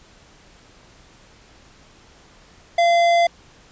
sine tone with tanh clipping, 686 Hz, F5, 31 cents flat, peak -15 dBFS, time 2.78-3.27 s, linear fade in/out 5 ms, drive 15 dB, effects pink hiss -50 dBFS RMS until 3.71 s + resampled to 16000 Hz

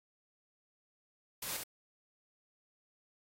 white noise with echo, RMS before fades -40 dBFS, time 1.42-1.57 s, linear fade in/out 5 ms, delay 67 ms, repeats 1, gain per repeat -3 dB, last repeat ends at 1.637 s, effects AAC 48 kbps

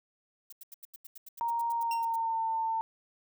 violet noise bursts, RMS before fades -46 dBFS, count 16, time 0.5-2.16 s, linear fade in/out 5 ms, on 25 ms, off 84 ms
sine tone with pitch glide, 932.3 to 898.5 Hz, A#5 to A5, 0 to +36 cents, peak -28 dBFS, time 1.41-2.81 s, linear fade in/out 0 ms, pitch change -64 cents, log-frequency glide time 1.74-2.45 s
25% pulse tone with exponential decay, 2751 Hz, F7, 27 cents flat, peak -32 dBFS, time 1.91-2.11 s, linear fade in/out 2 ms, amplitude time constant 42 ms
effects none

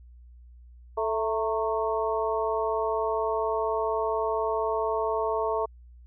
harmonic tone with a mistuned harmonic, 220 Hz, A3, in tune, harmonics 2 / 3 / 4 / 5, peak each -28 / -30 / -31 / -32 dBFS, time 0.97-5.66 s, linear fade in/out 10 ms, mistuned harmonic 4, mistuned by +69 cents, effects added 60 Hz sine -47 dBFS peak until 6.06 s

